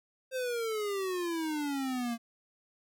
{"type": "exponential sweep", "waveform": "square", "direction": "down", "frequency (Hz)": [527, 229.1], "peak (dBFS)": -32, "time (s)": [0.31, 2.18], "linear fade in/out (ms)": 50, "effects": []}